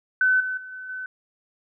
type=tone with level steps; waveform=sine; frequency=1514 Hz; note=F#6; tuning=39 cents sharp; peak=-16 / -25 / -36 / -34 / -30 dBFS; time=0.21-1.06 s; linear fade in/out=2 ms; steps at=0.4 / 0.57 / 0.72 / 0.89 s; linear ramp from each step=5 ms; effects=none